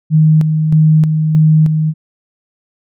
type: tone with tremolo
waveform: sine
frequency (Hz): 156.1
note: D#3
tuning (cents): +6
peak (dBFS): -5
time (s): 0.1-1.94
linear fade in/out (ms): 50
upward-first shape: square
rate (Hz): 1.6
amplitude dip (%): 45
effects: none